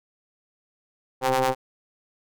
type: ring-modulated tone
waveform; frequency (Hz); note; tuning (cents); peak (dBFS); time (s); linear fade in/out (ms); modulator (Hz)
sawtooth; 129.4; C3; -19; -13; 1.21-1.55; 50; 652
effects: none